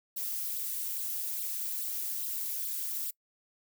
violet noise with flanger, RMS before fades -35 dBFS, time 0.16-3.11 s, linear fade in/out 10 ms, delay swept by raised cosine 0.22 to 5.52 ms, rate 2.4 Hz, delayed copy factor +0.65, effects noise-tail reverb RT60 0.1 s tail -24 dB re dry

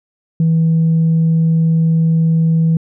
sine tone, 162.8 Hz, E3, 21 cents flat, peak -8 dBFS, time 0.4-2.77 s, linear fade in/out 2 ms, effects tanh soft clip ceiling -7 dBFS

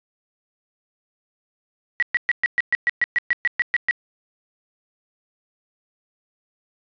sine tone bursts, 1929 Hz, B6, 41 cents flat, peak -15 dBFS, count 14, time 2-3.91 s, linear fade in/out 0 ms, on 25 ms, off 120 ms, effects resampled to 11025 Hz + 7-bit

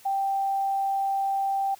sine tone, 784 Hz, G5, in tune, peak -23 dBFS, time 0.05-1.75 s, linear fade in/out 10 ms, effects white hiss -53 dBFS RMS until 1.79 s

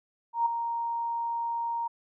sine tone with ADSR envelope, 932.3 Hz, A#5, in tune, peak -20 dBFS, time 0.33-1.88 s, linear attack 130 ms, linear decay 6 ms, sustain -8 dB, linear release 11 ms, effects none

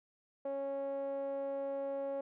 5% pulse tone with low-pass filter, 275.9 Hz, C#4, 8 cents flat, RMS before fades -38 dBFS, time 0.45-2.21 s, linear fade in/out 5 ms, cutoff 590 Hz, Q 5.4, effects none

